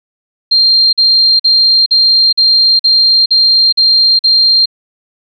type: tone bursts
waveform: sine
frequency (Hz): 4186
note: C8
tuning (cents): 0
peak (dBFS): -5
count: 9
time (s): 0.51-4.658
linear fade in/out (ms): 10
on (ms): 420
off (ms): 46
effects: none